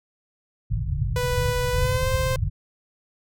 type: low-pass noise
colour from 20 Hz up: white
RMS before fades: -25 dBFS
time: 0.7-2.5 s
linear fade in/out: 10 ms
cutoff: 150 Hz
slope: 96 dB/octave
type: tone with pitch glide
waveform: sawtooth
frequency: 493.9 to 520.9 Hz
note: B4 to C5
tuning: 0 to -8 cents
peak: -20 dBFS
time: 1.16-2.36 s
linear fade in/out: 2 ms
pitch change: +92 cents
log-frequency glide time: 1.72-2.09 s
effects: none